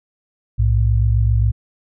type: tone pair together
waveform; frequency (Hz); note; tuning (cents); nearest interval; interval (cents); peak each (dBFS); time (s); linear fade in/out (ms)
sine; 61.5 / 109.01; B1 / A2; -7 / -16; minor seventh; 991; -15; 0.58-1.52; 20
effects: none